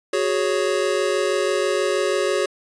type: chord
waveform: square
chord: F# suspended second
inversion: none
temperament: just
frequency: 370 / 416.2 / 555 Hz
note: F#4 / G#4 / C#5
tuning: 0 / +4 / +2 cents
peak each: -24 dBFS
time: 0.13-2.46 s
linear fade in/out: 5 ms
effects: resampled to 22050 Hz